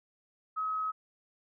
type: tone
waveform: sine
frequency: 1276 Hz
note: D#6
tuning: 43 cents sharp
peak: -30 dBFS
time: 0.56-0.92 s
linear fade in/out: 20 ms
effects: none